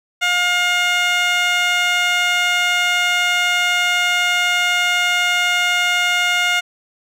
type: tone with band-pass filter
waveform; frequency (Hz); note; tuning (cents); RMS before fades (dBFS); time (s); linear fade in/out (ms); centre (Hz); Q
15% pulse; 712; F5; +33; -17; 0.21-6.61; 20; 2700; 0.76
effects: none